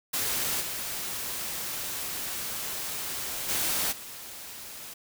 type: noise with level steps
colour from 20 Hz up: white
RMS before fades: -29 / -34 / -28 / -42 dBFS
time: 0.13-4.94 s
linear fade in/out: 10 ms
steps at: 0.6 / 3.48 / 3.91 s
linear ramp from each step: 20 ms
effects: none